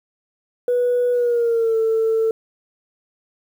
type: tone with pitch glide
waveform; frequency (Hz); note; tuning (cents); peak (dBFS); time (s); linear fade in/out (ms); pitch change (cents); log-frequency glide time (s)
sine; 490 to 446.7; B4 to A4; -14 to +26; -14; 0.68-2.31; 2; -160; 1.13-1.77
effects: tanh soft clip ceiling -12 dBFS + 8-bit